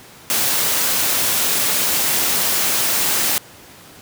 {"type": "noise", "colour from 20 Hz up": "white", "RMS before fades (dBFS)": -18, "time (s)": [0.3, 3.38], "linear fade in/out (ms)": 0, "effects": ["pink hiss -42 dBFS RMS until 4.01 s", "high-pass 100 Hz 12 dB/octave"]}